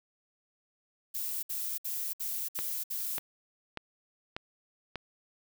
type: noise bursts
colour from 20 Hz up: violet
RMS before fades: -35 dBFS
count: 6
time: 1.14-3.19 s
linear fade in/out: 10 ms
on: 290 ms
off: 62 ms
type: click train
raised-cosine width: 0.3 ms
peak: -20 dBFS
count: 5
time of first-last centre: 2.59-4.957 s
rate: 1.69 Hz
effects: none